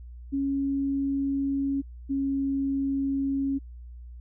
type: tone pair in turn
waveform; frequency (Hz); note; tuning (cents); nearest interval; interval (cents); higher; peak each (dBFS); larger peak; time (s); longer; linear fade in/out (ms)
sine; 275.8 / 273.9; C#4 / C#4; -9 / -21; unison; 12; first; -24; neither; 0.32-1.82 / 2.09-3.59; neither; 20
effects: added 60 Hz sine -40 dBFS peak until 4.2 s